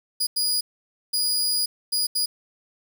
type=tone bursts at uneven times; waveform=sawtooth; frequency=4902 Hz; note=D#8; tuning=27 cents flat; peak=-18 dBFS; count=5; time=0.2-0.27 / 0.36-0.61 / 1.13-1.66 / 1.92-2.07 / 2.15-2.26 s; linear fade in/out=10 ms; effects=8-bit